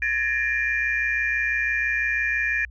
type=tone cluster; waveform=sine; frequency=1702 / 1828 / 2391 Hz; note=G#6 / A#6 / D7; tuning=+42 / -34 / +30 cents; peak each=-25 dBFS; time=0.02-2.65 s; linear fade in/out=2 ms; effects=tanh soft clip ceiling -12 dBFS + added 60 Hz sine -40 dBFS peak until 2.7 s